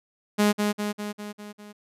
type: tone with echo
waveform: sawtooth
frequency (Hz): 207.9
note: G#3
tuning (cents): +2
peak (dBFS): -14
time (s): 0.38-0.53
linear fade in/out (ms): 20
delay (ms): 200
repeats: 6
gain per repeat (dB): -4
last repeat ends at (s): 1.73
effects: resampled to 32000 Hz